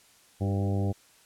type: harmonic tone with a mistuned harmonic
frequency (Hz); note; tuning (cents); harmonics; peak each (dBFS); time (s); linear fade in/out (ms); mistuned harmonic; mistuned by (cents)
99; G2; +18; 1 / 2 / 3 / 4 / 5 / 6 / 7 / 8; -26 / -32 / -36 / -38 / -40 / -42 / -43 / -44; 0.4-0.93; 20; 4; -25
effects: white hiss -59 dBFS RMS until 1.25 s + low-pass 11000 Hz 12 dB/octave

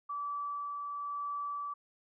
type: tone with tremolo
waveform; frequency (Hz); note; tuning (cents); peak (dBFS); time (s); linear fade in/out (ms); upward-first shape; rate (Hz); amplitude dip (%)
sine; 1155; D6; -29; -34; 0.09-1.74; 10; sine; 1; 25
effects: none

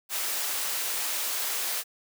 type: high-pass noise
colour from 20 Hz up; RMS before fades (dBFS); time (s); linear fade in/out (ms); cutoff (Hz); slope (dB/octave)
white; -30; 0.09-1.84; 50; 490; 12
effects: none

